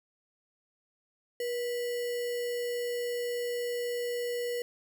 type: tone with sample-and-hold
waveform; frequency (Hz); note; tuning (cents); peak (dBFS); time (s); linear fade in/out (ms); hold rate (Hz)
sine; 481.8; B4; -43; -30; 1.4-4.62; 2; 2450
effects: none